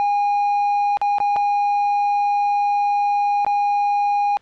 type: tone with dropouts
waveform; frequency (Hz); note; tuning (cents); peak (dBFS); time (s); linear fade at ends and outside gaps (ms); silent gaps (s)
triangle; 817; G#5; -29; -14; 0-4.37; 0; 0.971-1.015 / 1.184-1.202 / 1.361-1.365 / 3.448-3.465
effects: pink hiss -57 dBFS RMS until 4.41 s + low-pass 4000 Hz 12 dB/octave

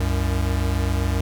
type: tone pair together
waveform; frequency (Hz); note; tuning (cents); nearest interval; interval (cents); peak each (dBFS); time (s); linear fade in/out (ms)
square; 65.58 / 93; C2 / F#2; +5 / +9; tritone; 604; -23 / -23; 0-1.21; 5
effects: none

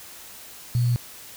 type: tone with sample-and-hold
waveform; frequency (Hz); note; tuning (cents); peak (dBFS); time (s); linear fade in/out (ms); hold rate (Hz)
sine; 121; B2; -35; -18; 0.75-0.96; 0; 4410
effects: white hiss -43 dBFS RMS until 1.36 s

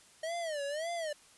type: tone with vibrato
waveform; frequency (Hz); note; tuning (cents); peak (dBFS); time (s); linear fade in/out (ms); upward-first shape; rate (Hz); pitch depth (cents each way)
square; 622.3; D#5; 0; -35; 0.23-1.13; 5; sine; 1.8; 180
effects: white hiss -60 dBFS RMS until 1.37 s + resampled to 24000 Hz

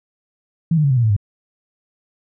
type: tone with pitch steps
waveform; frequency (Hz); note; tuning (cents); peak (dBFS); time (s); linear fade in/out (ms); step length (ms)
sine; 164.81 / 152.01 / 140.2 / 129.31 / 119.26 / 110 / 101.45; E3 / D#3 / C#3 / C3 / A#2 / A2 / G#2; 0 / -40 / +20 / -20 / +40 / 0 / -40; -12; 0.71-1.165; 5; 65
effects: none

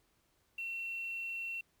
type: tone with quantisation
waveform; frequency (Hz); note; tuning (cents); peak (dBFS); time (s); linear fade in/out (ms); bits
sine; 2716; F7; -49; -37; 0.58-1.61; 5; 10
effects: pink hiss -74 dBFS RMS until 1.8 s

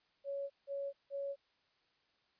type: tone bursts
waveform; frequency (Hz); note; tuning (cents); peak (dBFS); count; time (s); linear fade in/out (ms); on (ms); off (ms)
sine; 558; C#5; +11; -37; 3; 0.24-1.36; 50; 260; 170
effects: white hiss -75 dBFS RMS until 2.39 s + resampled to 11025 Hz

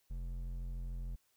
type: tone with hard clipping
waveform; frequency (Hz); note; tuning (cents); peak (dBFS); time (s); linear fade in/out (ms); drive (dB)
triangle; 43.48; F1; -7; -40; 0.1-1.16; 10; 12
effects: white hiss -75 dBFS RMS until 1.36 s

